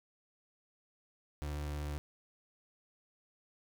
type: tone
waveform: 35% pulse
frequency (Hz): 73.7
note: D2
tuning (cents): +7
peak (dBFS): -35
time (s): 1.42-1.98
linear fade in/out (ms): 0
effects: 12-bit